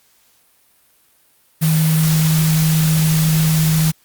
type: tone in noise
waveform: sine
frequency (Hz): 158.1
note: D#3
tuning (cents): +28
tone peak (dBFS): -12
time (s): 1.61-3.92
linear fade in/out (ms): 20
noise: white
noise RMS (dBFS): -23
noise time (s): 1.61-3.92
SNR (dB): +8
effects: white hiss -56 dBFS RMS until 4.04 s + Opus 48 kbps